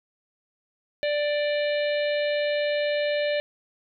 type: harmonic tone with a mistuned harmonic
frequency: 588 Hz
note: D5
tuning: 2 cents sharp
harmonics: 1 / 3 / 4 / 5 / 6 / 7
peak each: -23 / -33 / -35 / -37 / -39 / -40 dBFS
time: 1.03-3.4 s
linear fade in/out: 0 ms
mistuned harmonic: 6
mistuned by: +56 cents
effects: none